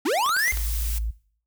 square linear sweep, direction up, 240 to 2148 Hz, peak -21 dBFS, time 0.05-0.52 s, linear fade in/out 10 ms
clicks, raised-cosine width 0.2 ms, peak -17 dBFS, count 6, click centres 0.262 / 0.293 / 0.366 / 0.481 / 0.523 / 0.573 s
blue noise, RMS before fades -33 dBFS, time 0.38-0.99 s, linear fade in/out 10 ms
sine tone, 55.2 Hz, A1, 6 cents sharp, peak -24 dBFS, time 0.52-1.11 s, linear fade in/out 10 ms
effects noise-tail reverb RT60 0.5 s tail -19 dB re dry

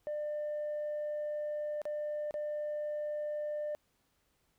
sine tone with dropouts, 598 Hz, D5, 31 cents sharp, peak -32 dBFS, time 0.07-3.75 s, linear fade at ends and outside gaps 0 ms, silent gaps 1.817-1.854 / 2.309-2.341 s, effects tanh soft clip ceiling -32 dBFS + pink hiss -75 dBFS RMS until 4.58 s

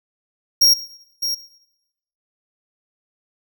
45% pulse tone with echo, 5588 Hz, F8, in tune, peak -10 dBFS, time 0.61-0.74 s, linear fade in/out 10 ms, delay 610 ms, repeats 1, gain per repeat -10 dB, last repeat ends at 1.35 s, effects noise-tail reverb RT60 0.9 s tail -18 dB re dry

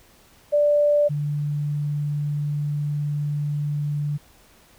sine tone pair in turn, 587.3 / 146.82 Hz, D5 / D3, 0 / 0 cents, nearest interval 2 octaves, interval 2400 cents, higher first, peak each -15 / -22 dBFS, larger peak first, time 0.52-1.09 / 1.09-4.18 s, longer second, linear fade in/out 20 ms, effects pink hiss -54 dBFS RMS until 4.78 s

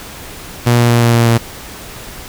sawtooth tone with pitch steps, 120 / 119.24 / 118.48 / 117.73 / 116.99 / 116.25 Hz, B2 / A#2 / A#2 / A#2 / A#2 / A#2, -49 / +40 / +29 / +18 / +7 / -4 cents, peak -4 dBFS, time 0.66-1.38 s, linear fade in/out 10 ms, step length 120 ms, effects pink hiss -31 dBFS RMS until 2.28 s

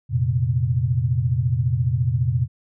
sine chord, F suspended fourth, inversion none, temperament just, 87.31 / 116.41 / 130.96 Hz, F2 / Bb2 / C3, 0 / -2 / +2 cents, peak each -26 / -21 / -21 dBFS, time 0.09-2.48 s, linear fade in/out 50 ms, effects none

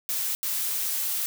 blue noise bursts at uneven times, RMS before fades -28 dBFS, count 2, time 0.09-0.35 / 0.43-1.26 s, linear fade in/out 0 ms, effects none

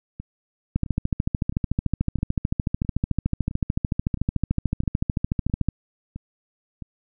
two click trains, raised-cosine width 5 ms, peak -9 / -21 dBFS, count 68 / 11, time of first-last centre 0.76-5.686 / 0.2-6.823 s, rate 13.6 / 1.51 Hz, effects none

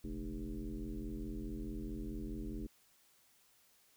sine tone with frequency modulation, 133.4 Hz, C3, 34 cents sharp, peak -39 dBFS, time 0.04-2.67 s, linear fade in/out 5 ms, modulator 84.7 Hz, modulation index 2.6, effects white hiss -69 dBFS RMS until 3.96 s

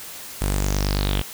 sawtooth tone with low-pass filter sweep, 49.15 Hz, G1, 5 cents sharp, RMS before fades -22 dBFS, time 0.41-1.22 s, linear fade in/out 10 ms, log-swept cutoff 10000 to 3100 Hz, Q 6.4, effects white hiss -37 dBFS RMS until 1.33 s

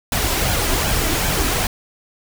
pink noise with flanger, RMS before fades -19 dBFS, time 0.12-1.67 s, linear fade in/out 2 ms, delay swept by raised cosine 1.2 to 3.1 ms, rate 2.6 Hz, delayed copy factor +0.5, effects none

